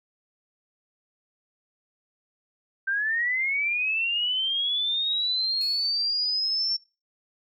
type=linear sweep; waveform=sine; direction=up; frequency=1550 to 5450 Hz; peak=-23 dBFS; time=2.87-6.77 s; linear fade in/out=10 ms
type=tone with exponential decay; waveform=10% pulse; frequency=2532 Hz; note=D#7; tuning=30 cents sharp; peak=-33 dBFS; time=5.61-6.3 s; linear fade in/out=0 ms; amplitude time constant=150 ms
effects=noise-tail reverb RT60 0.3 s tail -22 dB re dry